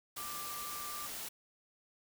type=tone in noise; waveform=sine; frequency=1180 Hz; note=D6; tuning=8 cents sharp; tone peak=-44 dBFS; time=0.17-1.07 s; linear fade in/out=10 ms; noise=white; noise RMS=-43 dBFS; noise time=0.16-1.29 s; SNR=-4 dB; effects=none